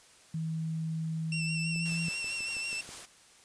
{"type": "tone with pitch glide", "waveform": "sine", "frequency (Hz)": [160.7, 165.89], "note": ["E3", "E3"], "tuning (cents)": [-44, 11], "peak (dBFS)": -31, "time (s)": [0.34, 2.09], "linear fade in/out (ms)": 5, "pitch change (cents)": 55, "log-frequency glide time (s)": [1.56, 1.81]}
{"type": "tone with vibrato", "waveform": "sawtooth", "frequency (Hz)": 2700, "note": "E7", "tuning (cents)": 41, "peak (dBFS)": -30, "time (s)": [1.32, 2.81], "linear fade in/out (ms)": 2, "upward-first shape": "sine", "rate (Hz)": 6.1, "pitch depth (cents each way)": 34}
{"type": "click train", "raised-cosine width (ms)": 2, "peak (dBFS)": -36, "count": 8, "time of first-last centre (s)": [1.76, 2.891], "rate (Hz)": 6.19}
{"type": "noise with tremolo", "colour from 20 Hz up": "white", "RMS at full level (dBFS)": -43, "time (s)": [1.85, 3.06], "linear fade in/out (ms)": 10, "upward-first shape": "triangle", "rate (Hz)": 4.8, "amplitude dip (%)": 35}
{"effects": ["white hiss -58 dBFS RMS until 3.44 s", "resampled to 22050 Hz"]}